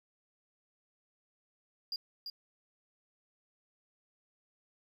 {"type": "tone with echo", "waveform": "triangle", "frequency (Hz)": 4826, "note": "D8", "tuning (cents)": 46, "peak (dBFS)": -32, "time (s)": [1.92, 1.96], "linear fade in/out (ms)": 2, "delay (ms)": 340, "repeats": 1, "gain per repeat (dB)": -6, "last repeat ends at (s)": 2.3, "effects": ["tanh soft clip ceiling -30 dBFS", "12-bit"]}